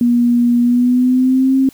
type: tone with pitch glide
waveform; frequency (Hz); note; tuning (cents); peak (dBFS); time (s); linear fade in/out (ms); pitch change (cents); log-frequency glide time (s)
sine; 240 to 266.3; B3 to C4; -49 to +31; -9; 0.01-1.69; 2; +180; 0.61-1.56
effects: white hiss -46 dBFS RMS until 1.73 s